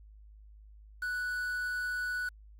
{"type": "tone with quantisation", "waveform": "triangle", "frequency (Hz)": 1480, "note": "F#6", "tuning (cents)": 0, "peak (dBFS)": -30, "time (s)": [1.02, 2.29], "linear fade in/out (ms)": 5, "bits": 8, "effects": ["added 52 Hz sine -51 dBFS peak until 2.59 s", "AAC 48 kbps"]}